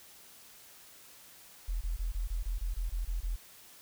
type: tone bursts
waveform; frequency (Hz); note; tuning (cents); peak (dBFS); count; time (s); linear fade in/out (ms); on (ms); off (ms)
sine; 41.82; E1; +26; -30; 11; 1.68-3.36; 10; 130; 25
effects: white hiss -55 dBFS RMS until 3.81 s